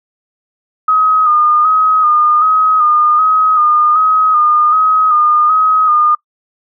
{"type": "tone with vibrato", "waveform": "sine", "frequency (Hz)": 1242, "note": "D#6", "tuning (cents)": -3, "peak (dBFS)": -7, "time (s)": [0.88, 6.15], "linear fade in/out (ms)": 5, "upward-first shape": "square", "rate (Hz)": 1.3, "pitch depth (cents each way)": 35, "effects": ["noise-tail reverb RT60 0.1 s tail -23 dB re dry"]}